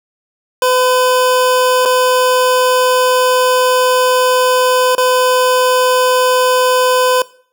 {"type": "tone with dropouts", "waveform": "25% pulse", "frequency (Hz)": 506, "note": "B4", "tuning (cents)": 42, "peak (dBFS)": -6, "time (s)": [0.62, 7.22], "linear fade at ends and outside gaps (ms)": 2, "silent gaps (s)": [[1.853, 1.857], [4.951, 4.98]], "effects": ["noise-tail reverb RT60 0.5 s tail -20 dB re dry"]}